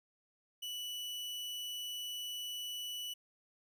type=tone; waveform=40% pulse; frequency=2960 Hz; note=F#7; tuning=in tune; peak=-39 dBFS; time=0.62-3.14 s; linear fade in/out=10 ms; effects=none